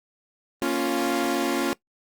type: chord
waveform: sawtooth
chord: Bb minor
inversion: none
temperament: equal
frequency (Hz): 233.1 / 277.2 / 349.2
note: Bb3 / Db4 / F4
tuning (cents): 0 / 0 / 0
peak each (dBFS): -26 / -22 / -22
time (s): 0.62-1.73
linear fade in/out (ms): 0
effects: noise-tail reverb RT60 0.1 s tail -20 dB re dry + Opus 32 kbps

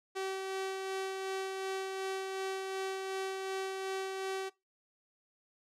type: tone with tremolo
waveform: sawtooth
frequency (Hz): 383.3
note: G4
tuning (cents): -39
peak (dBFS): -30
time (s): 0.15-4.5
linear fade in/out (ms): 20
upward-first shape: sine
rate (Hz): 2.7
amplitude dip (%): 30
effects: noise-tail reverb RT60 0.2 s tail -21 dB re dry + low-pass 9000 Hz 12 dB/octave

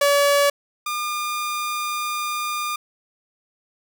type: tone pair in turn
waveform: sawtooth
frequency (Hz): 570 / 1207.8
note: C#5 / D6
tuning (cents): +48 / +48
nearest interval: octave + minor second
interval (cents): 1300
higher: second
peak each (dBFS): -11 / -20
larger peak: first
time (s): 0.01-0.5 / 0.86-2.76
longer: second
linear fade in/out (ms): 5
effects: none

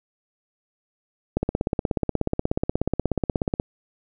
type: click train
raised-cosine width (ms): 2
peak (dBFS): -8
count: 38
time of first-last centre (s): 1.37-3.599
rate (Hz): 16.6
effects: none

